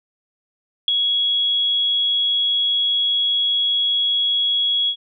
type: tone with ADSR envelope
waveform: sine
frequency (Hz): 3335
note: G#7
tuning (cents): +7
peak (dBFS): -9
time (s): 0.88-4.96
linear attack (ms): 3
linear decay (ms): 4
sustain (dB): -7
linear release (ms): 74
effects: none